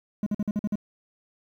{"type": "tone bursts", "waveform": "triangle", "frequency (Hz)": 208, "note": "G#3", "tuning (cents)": 3, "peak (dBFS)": -21, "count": 7, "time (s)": [0.23, 0.756], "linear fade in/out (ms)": 2, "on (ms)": 34, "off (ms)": 48, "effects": ["10-bit"]}